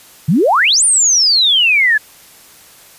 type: exponential two-way sweep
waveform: sine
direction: up then down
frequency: 136.4 to 9450 to 1671 Hz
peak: -8 dBFS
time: 0.28-1.98 s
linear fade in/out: 10 ms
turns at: 0.84 s
effects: white hiss -42 dBFS RMS until 2.98 s + resampled to 32000 Hz